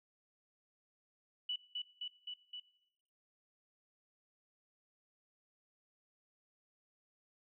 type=tone with echo; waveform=sine; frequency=2960 Hz; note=F#7; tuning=in tune; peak=-35 dBFS; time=1.49-1.56 s; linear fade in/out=5 ms; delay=260 ms; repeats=4; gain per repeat=-2 dB; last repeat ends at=2.6 s; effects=noise-tail reverb RT60 0.8 s tail -19 dB re dry